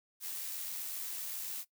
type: noise with amplitude modulation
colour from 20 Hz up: blue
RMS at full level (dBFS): -39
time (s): 0.2-1.65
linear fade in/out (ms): 50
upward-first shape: sine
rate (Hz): 87.7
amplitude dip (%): 30
effects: noise-tail reverb RT60 0.1 s tail -17 dB re dry